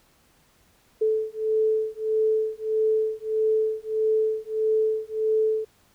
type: beating tone pair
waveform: sine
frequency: 435.9 / 437.5 Hz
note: A4 / A4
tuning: -16 / -10 cents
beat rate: 1.6 Hz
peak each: -24 dBFS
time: 1.01-5.65 s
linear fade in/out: 10 ms
effects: pink hiss -61 dBFS RMS until 5.94 s